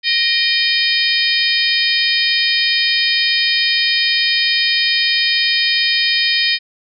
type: harmonic tone with a mistuned harmonic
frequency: 622.3 Hz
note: D#5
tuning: in tune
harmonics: 3 / 4 / 5 / 6 / 7 / 8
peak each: -20 / -20 / -20 / -20 / -20 / -20 dBFS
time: 0.03-6.59 s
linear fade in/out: 50 ms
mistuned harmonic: 4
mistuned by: -58 cents
effects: none